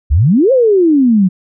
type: exponential two-way sweep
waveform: sine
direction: up then down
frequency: 61.7 to 548 to 177.8 Hz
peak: -6 dBFS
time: 0.1-1.29 s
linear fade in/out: 20 ms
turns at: 0.52 s
effects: none